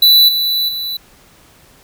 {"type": "tone with level steps", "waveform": "square", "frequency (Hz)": 3969, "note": "B7", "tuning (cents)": 8, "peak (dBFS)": [-6, -14, -20], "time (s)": [0.02, 0.97], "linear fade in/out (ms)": 5, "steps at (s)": [0.28, 0.68], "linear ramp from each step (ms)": 10, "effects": ["pink hiss -47 dBFS RMS until 1.83 s"]}